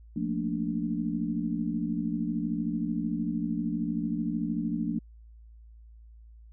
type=chord; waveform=sine; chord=Bb major seventh; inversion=second; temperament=equal; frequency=174.61 / 220 / 233.1 / 293.7 Hz; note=F3 / A3 / Bb3 / D4; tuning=0 / 0 / 0 / 0 cents; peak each=-33 dBFS; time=0.16-4.99 s; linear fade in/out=5 ms; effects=added 56 Hz sine -48 dBFS peak until 6.52 s